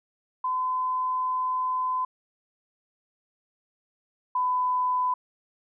sine tone pair in turn, 1018 / 1002.8 Hz, C6 / B5, -48 / +26 cents, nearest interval unison, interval 26 cents, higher first, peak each -24 / -22 dBFS, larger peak second, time 0.44-2.05 / 4.35-5.14 s, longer first, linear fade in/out 5 ms, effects none

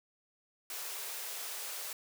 white high-pass noise, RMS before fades -41 dBFS, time 0.7-1.93 s, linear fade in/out 2 ms, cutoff 380 Hz, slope 48 dB/octave, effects none

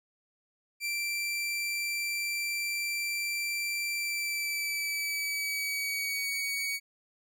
sawtooth tone with pitch glide, 2349 to 2248 Hz, D7 to C#7, 0 to +24 cents, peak -27 dBFS, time 0.8-6.8 s, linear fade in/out 50 ms, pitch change -76 cents, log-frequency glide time 3.94-6.25 s, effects none

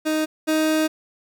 30% pulse tone pair in turn, 311.1 / 312.8 Hz, D#4 / D#4, 0 / +9 cents, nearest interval unison, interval 9 cents, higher second, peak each -17 / -15 dBFS, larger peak second, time 0.05-0.26 / 0.47-0.88 s, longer second, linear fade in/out 20 ms, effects none

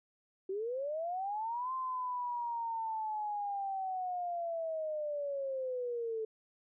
sine linear two-way sweep, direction up then down, 370 to 1046.5 to 435.3 Hz, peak -34 dBFS, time 0.49-6.25 s, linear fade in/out 5 ms, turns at 1.73 s, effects none

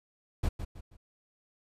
brown noise with echo, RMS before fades -27 dBFS, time 0.43-0.49 s, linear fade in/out 10 ms, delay 160 ms, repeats 3, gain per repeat -9 dB, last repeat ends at 0.97 s, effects resampled to 32000 Hz

